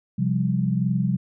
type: chord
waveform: sine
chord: C suspended fourth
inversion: none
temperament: just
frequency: 130.81 / 174.42 / 196.22 Hz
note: C3 / F3 / G3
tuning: 0 / -2 / +2 cents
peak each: -24 dBFS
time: 0.18-1.17 s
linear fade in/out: 10 ms
effects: none